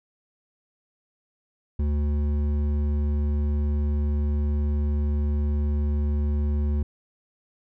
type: tone with hard clipping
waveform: triangle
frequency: 73.42 Hz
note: D2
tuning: in tune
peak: -23 dBFS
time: 1.79-6.83 s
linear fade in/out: 5 ms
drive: 13 dB
effects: none